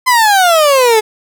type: exponential sweep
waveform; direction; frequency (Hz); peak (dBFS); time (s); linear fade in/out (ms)
30% pulse; down; 1037 to 423.2; -4; 0.06-1.01; 20
effects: none